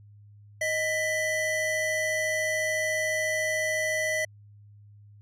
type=tone pair together; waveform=square; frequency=624.7 / 1988 Hz; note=D#5 / B6; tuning=+7 / +11 cents; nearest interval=octave + minor sixth; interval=2004 cents; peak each=-30 / -28 dBFS; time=0.61-4.25 s; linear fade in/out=5 ms; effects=added 103 Hz sine -49 dBFS peak until 5.21 s + low-pass 11000 Hz 12 dB/octave

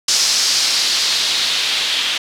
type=noise with low-pass filter sweep; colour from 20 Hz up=blue; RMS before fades=-17 dBFS; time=0.08-2.18 s; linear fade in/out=5 ms; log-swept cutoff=5500 to 3300 Hz; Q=2.4; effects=none

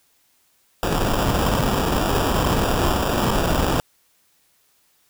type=noise with sample-and-hold; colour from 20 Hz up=pink; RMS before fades=-20 dBFS; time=0.83-3.8 s; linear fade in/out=0 ms; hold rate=2100 Hz; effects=white hiss -62 dBFS RMS until 5.09 s

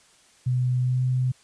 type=tone with pitch glide; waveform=sine; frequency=125.7 to 127.6 Hz; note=B2 to C3; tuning=+31 to -43 cents; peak=-20 dBFS; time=0.46-1.32 s; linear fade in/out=10 ms; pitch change=+26 cents; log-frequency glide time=0.81-1.01 s; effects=white hiss -57 dBFS RMS until 1.43 s + resampled to 22050 Hz

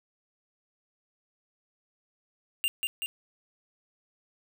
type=tone with echo; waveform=square; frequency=2794 Hz; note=F7; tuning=in tune; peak=-25 dBFS; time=2.64-2.68 s; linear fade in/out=0 ms; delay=190 ms; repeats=2; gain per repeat=-3 dB; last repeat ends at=3.06 s; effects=none

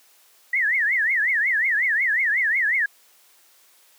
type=tone with vibrato; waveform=sine; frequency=1903 Hz; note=A#6; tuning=35 cents sharp; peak=-18 dBFS; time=0.53-2.86 s; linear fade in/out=5 ms; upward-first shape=triangle; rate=5.5 Hz; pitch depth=270 cents each way; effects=white hiss -56 dBFS RMS until 3.98 s + high-pass 400 Hz 12 dB/octave

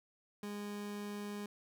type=tone; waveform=30% pulse; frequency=205.7 Hz; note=G#3; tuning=16 cents flat; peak=-38 dBFS; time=0.43-1.46 s; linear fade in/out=2 ms; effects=none

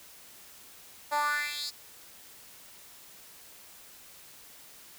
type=tone with high-pass filter sweep; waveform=10% pulse; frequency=293.7 Hz; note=D4; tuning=in tune; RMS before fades=-31 dBFS; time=1.11-1.71 s; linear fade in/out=20 ms; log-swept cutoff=700 to 5300 Hz; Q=3.9; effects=white hiss -52 dBFS RMS until 4.98 s

